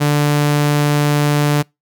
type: tone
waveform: sawtooth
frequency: 146.83 Hz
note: D3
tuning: in tune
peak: -8 dBFS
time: 0-1.63 s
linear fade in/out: 20 ms
effects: noise-tail reverb RT60 0.2 s tail -26 dB re dry